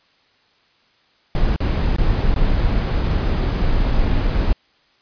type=noise with dropouts; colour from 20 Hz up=brown; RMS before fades=-17 dBFS; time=1.35-4.53 s; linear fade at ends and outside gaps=1 ms; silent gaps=1.562-1.604 / 1.964-1.983 / 2.343-2.361 s; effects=white hiss -58 dBFS RMS until 5.01 s + resampled to 11025 Hz